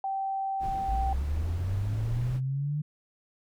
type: tone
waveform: sine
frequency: 777 Hz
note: G5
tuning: 16 cents flat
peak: -28 dBFS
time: 0.04-1.13 s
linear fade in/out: 2 ms
type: noise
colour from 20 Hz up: brown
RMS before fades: -37 dBFS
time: 0.59-2.41 s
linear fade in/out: 50 ms
type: linear sweep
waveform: sine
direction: up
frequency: 52.6 to 151.5 Hz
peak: -27 dBFS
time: 0.88-2.82 s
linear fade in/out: 10 ms
effects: none